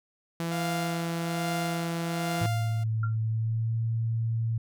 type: tone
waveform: sawtooth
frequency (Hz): 167.4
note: E3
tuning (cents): +27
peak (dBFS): -25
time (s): 0.4-2.46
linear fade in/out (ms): 0
type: tone with tremolo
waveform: sawtooth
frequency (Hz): 698.5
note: F5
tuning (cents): 0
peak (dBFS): -27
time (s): 0.51-2.84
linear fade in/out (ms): 10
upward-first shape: sine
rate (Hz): 1.2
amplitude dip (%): 75
type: tone with pitch glide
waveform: sine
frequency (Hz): 110.8 to 113.78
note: A2 to A#2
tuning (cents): +13 to -42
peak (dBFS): -25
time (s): 2.41-4.58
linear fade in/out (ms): 5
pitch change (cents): +45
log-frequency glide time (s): 3.22-3.77
type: tone with exponential decay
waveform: sine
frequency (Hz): 1380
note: F6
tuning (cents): -21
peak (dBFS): -30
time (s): 3.03-3.16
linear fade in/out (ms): 5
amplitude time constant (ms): 27
effects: none